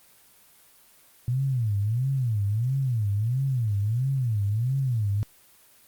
sine tone with vibrato, 117.1 Hz, A#2, 8 cents sharp, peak -22 dBFS, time 1.28-5.23 s, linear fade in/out 0 ms, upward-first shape sine, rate 1.5 Hz, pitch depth 270 cents each way, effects white hiss -56 dBFS RMS until 5.87 s + Opus 24 kbps

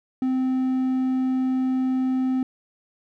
triangle tone, 259 Hz, C4, 17 cents flat, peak -18 dBFS, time 0.22-2.43 s, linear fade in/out 2 ms, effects none

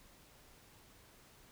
silence, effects pink hiss -62 dBFS RMS until 1.51 s

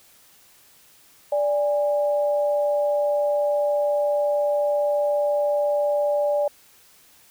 sine tone pair together, 584.7 / 819 Hz, D5 / G#5, -8 / -24 cents, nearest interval tritone, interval 584 cents, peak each -19 / -29 dBFS, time 1.32-6.48 s, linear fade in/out 5 ms, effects white hiss -54 dBFS RMS until 7.3 s

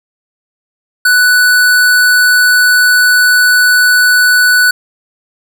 square tone, 1486 Hz, F#6, 7 cents sharp, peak -6 dBFS, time 1.05-4.71 s, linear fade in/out 5 ms, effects none

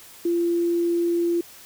sine tone, 342.6 Hz, F4, 33 cents flat, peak -19 dBFS, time 0.25-1.41 s, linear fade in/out 5 ms, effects white hiss -46 dBFS RMS until 1.65 s

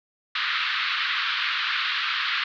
pink band-pass noise, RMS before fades -26 dBFS, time 0.35-2.44 s, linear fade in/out 5 ms, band 1200 to 4200 Hz, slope 48 dB/octave, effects none

